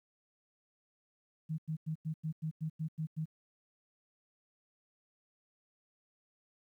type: tone bursts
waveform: sine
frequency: 157.6 Hz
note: D#3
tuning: 23 cents sharp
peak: -33 dBFS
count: 10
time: 1.49-3.257 s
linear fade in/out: 20 ms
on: 93 ms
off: 93 ms
effects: 12-bit